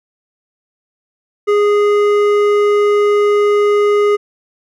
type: tone with hard clipping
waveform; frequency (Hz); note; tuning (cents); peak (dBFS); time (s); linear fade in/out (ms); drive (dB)
triangle; 413.2; G#4; -9; -11; 1.47-4.17; 20; 14
effects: none